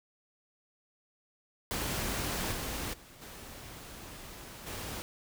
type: noise with level steps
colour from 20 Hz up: pink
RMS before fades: -34 / -37 / -54 / -47 / -40 dBFS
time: 1.71-5.02 s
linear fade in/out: 0 ms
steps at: 2.52 / 2.93 / 3.21 / 4.66 s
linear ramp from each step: 10 ms
effects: none